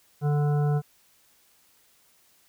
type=harmonic tone; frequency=146.83 Hz; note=D3; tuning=in tune; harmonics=1 / 3 / 5 / 7 / 9 / 10; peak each=-21 / -32 / -35 / -45 / -44 / -47 dBFS; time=0.21-0.82 s; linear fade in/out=50 ms; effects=white hiss -62 dBFS RMS until 2.48 s